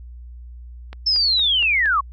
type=click train; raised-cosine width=0.3 ms; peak=-20 dBFS; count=5; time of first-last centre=0.93-1.858 s; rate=4.31 Hz
type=linear sweep; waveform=sine; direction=down; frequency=5330 to 1052 Hz; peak=-15 dBFS; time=1.06-2.01 s; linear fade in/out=10 ms
effects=added 60 Hz sine -35 dBFS peak until 2.12 s